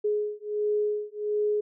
sine beating tone pair, 418.6 / 420 Hz, G#4 / G#4, +14 / +19 cents, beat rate 1.4 Hz, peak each -28 dBFS, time 0.04-1.61 s, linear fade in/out 10 ms, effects none

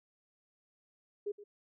sine tone with echo, 410.7 Hz, G#4, 19 cents flat, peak -33 dBFS, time 1.26-1.32 s, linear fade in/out 10 ms, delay 120 ms, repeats 1, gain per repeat -15 dB, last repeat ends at 1.44 s, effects none

